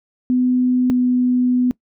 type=tone pair in turn; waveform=sine; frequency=251.2 / 249.3 Hz; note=B3 / B3; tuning=+30 / +16 cents; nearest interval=unison; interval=14 cents; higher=first; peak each=-13 dBFS; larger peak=neither; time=0.3-0.9 / 0.9-1.71 s; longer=second; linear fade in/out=0 ms; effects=noise-tail reverb RT60 0.1 s tail -22 dB re dry